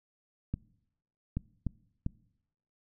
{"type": "clicks", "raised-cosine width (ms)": 5, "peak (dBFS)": -19, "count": 4, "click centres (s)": [0.54, 1.37, 1.667, 2.064], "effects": ["noise-tail reverb RT60 0.8 s tail -23 dB re dry"]}